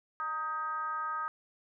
sine tone with frequency modulation, 1255 Hz, D#6, 15 cents sharp, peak -32 dBFS, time 0.2-1.28 s, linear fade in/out 0 ms, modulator 328 Hz, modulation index 0.7, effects none

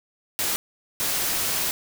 white noise bursts at uneven times, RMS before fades -25 dBFS, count 2, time 0.39-0.56 / 1-1.71 s, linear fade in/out 0 ms, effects none

